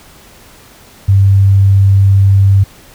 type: tone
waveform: sine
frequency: 98 Hz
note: G2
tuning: in tune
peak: -4 dBFS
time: 1.08-2.64 s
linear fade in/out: 10 ms
effects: pink hiss -40 dBFS RMS until 2.94 s